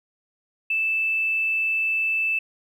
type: tone with tanh clipping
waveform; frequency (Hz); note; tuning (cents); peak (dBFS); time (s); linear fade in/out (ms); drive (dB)
triangle; 2637; E7; 0; -20; 0.7-2.39; 5; 2
effects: none